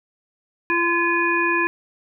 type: harmonic tone with a mistuned harmonic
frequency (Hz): 341.7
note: F4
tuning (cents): -38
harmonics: 1 / 3 / 5 / 7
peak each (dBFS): -23 / -23 / -22 / -23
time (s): 0.7-1.67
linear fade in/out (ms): 0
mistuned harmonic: 7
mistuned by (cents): +52
effects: none